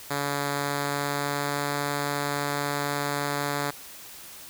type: tone with pitch glide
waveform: 5% pulse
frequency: 142.6 to 143.76 Hz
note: C#3 to D3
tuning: +49 to -37 cents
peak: -15 dBFS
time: 0.1-3.71 s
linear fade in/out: 10 ms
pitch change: +14 cents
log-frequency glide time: 0.55-1.67 s
effects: white hiss -44 dBFS RMS until 4.49 s